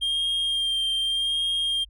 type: tone with vibrato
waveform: triangle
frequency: 3202 Hz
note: G7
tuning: 36 cents sharp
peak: -21 dBFS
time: 0.01-1.85 s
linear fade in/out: 20 ms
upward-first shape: sine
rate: 0.84 Hz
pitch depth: 20 cents each way
effects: added 50 Hz sine -47 dBFS peak until 1.89 s